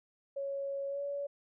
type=tone with pitch glide; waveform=sine; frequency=554.4 to 566.7 Hz; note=C#5 to C#5; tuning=0 to +38 cents; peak=-34 dBFS; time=0.36-1.27 s; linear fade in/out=10 ms; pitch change=+38 cents; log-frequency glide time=0.88-1.02 s; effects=none